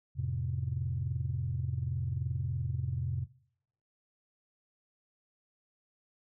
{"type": "chord", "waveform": "sine", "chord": "F major", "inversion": "none", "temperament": "equal", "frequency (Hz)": [87.31, 110, 130.81], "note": ["F2", "A2", "C3"], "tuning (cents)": [0, 0, 0], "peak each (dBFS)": [-35, -36, -33], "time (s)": [0.15, 3.27], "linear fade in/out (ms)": 50, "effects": ["noise-tail reverb RT60 0.8 s tail -23 dB re dry", "tanh soft clip ceiling -22 dBFS"]}